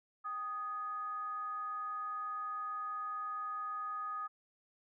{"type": "tone with frequency modulation", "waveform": "sine", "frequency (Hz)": 1244.5, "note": "D#6", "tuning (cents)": 0, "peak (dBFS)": -37, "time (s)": [0.24, 4.28], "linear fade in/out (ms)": 20, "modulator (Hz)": 453, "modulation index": 0.29, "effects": []}